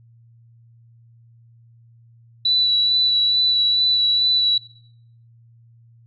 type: tone with vibrato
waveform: sine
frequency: 3951 Hz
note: B7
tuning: in tune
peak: -15 dBFS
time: 2.45-4.58 s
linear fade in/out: 5 ms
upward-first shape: sine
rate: 2.3 Hz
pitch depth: 15 cents each way
effects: noise-tail reverb RT60 0.7 s tail -19 dB re dry + added 116 Hz sine -48 dBFS peak until 6.06 s